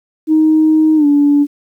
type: tone with pitch glide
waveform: sine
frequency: 312.8 to 288.5 Hz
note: D#4 to D4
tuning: +9 to -31 cents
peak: -6 dBFS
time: 0.27-1.47 s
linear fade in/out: 50 ms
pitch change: -140 cents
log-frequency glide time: 0.96-1.06 s
effects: tanh soft clip ceiling -2 dBFS + 8-bit